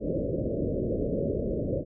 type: low-pass noise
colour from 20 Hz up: white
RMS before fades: -29 dBFS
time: 0-1.85 s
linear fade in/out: 50 ms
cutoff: 590 Hz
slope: 96 dB/octave
effects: none